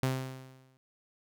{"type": "tone with exponential decay", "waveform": "sawtooth", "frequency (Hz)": 130.81, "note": "C3", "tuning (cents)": 0, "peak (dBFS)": -22, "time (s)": [0.03, 0.77], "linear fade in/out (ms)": 0, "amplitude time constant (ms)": 160, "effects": []}